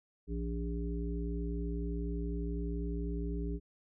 harmonic tone with a mistuned harmonic, 58.1 Hz, A#1, 5 cents flat, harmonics 1 / 3 / 5 / 7, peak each -35 / -40 / -42 / -43 dBFS, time 0.27-3.6 s, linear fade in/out 50 ms, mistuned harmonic 3, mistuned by -41 cents, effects none

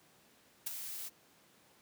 blue noise with ADSR envelope, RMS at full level -34 dBFS, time 0.66-1.1 s, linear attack 11 ms, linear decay 12 ms, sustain -9 dB, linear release 30 ms, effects pink hiss -65 dBFS RMS until 1.81 s + high-pass 150 Hz 12 dB/octave

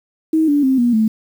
sine tone with pitch steps, 317.4 / 289.4 / 263.8 / 240.5 / 219.3 Hz, D#4 / D4 / C4 / B3 / A3, +35 / -25 / +14 / -46 / -6 cents, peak -11 dBFS, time 0.33-1.08 s, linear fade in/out 5 ms, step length 150 ms, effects 7-bit

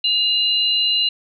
sine tone pair together, 2832 / 4017 Hz, F7 / B7, +23 / +29 cents, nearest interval tritone, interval 606 cents, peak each -18 / -18 dBFS, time 0.04-1.09 s, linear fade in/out 5 ms, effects none

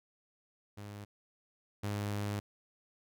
sawtooth tone pair in turn, 102.8 / 102.8 Hz, G#2 / G#2, -17 / -17 cents, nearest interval unison, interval 0 cents, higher neither, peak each -40 / -30 dBFS, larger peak second, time 0.77-1.05 / 1.83-2.4 s, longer second, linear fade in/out 10 ms, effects none

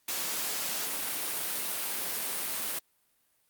white high-pass noise, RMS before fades -33 dBFS, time 0.08-2.79 s, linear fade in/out 5 ms, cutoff 190 Hz, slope 12 dB/octave, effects white hiss -71 dBFS RMS until 3.49 s + Opus 48 kbps

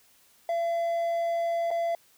triangle tone with dropouts, 677 Hz, E5, 46 cents sharp, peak -23 dBFS, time 0.49-1.95 s, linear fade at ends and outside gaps 2 ms, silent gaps 1.706-1.712 s, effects white hiss -61 dBFS RMS until 2.17 s

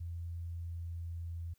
sine tone with pitch glide, 84.9 to 84.26 Hz, F2 to E2, -48 to +38 cents, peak -38 dBFS, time 0-1.54 s, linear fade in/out 10 ms, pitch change -14 cents, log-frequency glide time 0.37-1.37 s, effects white hiss -75 dBFS RMS until 1.58 s

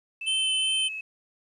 sine tone with pitch glide, 2637 to 2583 Hz, E7 to E7, 0 to -36 cents, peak -32 dBFS, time 0.21-1.01 s, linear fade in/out 5 ms, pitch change -36 cents, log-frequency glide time 0.62-0.9 s
square tone with vibrato, 3077 Hz, G7, 33 cents flat, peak -24 dBFS, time 0.26-0.89 s, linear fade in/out 20 ms, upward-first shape sine, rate 2.6 Hz, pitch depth 10 cents each way
effects resampled to 24000 Hz + 10-bit

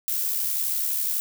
violet noise with amplitude modulation, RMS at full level -24 dBFS, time 0.08-1.2 s, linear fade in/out 0 ms, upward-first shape sine, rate 71.9 Hz, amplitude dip 40%, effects none

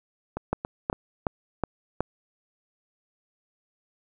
two click trains, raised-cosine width 1 ms, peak -16 / -10 dBFS, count 3 / 5, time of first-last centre 0.37-0.929 / 0.53-2.006 s, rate 3.58 / 2.71 Hz, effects none

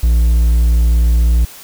triangle tone with hard clipping, 58.27 Hz, A#1, in tune, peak -9 dBFS, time 0.03-1.45 s, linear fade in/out 5 ms, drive 6 dB, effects white hiss -36 dBFS RMS until 1.63 s

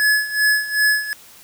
square tone with tremolo, 1703 Hz, G#6, 43 cents sharp, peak -13 dBFS, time 0-1.13 s, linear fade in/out 0 ms, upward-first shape sine, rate 2.6 Hz, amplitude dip 80%, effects white hiss -45 dBFS RMS until 1.43 s

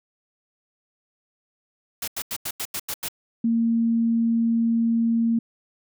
white noise bursts, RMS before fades -29 dBFS, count 8, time 2.02-3.085 s, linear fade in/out 5 ms, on 57 ms, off 87 ms
sine tone, 230 Hz, A#3, 23 cents flat, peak -18 dBFS, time 3.44-5.39 s, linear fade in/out 5 ms
effects none

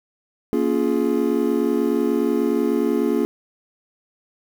triangle chord, Bb minor seventh, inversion none, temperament just, 233.1 / 279.7 / 349.6 / 419.5 Hz, Bb3 / Db4 / F4 / Ab4, 0 / +16 / +2 / +17 cents, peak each -21 dBFS, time 0.53-3.25 s, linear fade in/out 0 ms, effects 7-bit

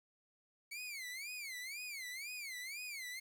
sawtooth tone with vibrato, 2217 Hz, C#7, in tune, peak -40 dBFS, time 0.71-3.2 s, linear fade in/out 10 ms, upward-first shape sine, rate 2 Hz, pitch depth 210 cents each way, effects 11-bit

